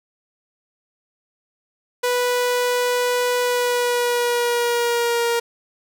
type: tone with pitch glide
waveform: sawtooth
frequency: 492.2 to 469.7 Hz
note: B4 to A#4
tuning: -6 to +13 cents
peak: -14 dBFS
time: 2.03-5.4 s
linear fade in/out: 10 ms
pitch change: -81 cents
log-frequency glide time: 3.41-5.27 s
effects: none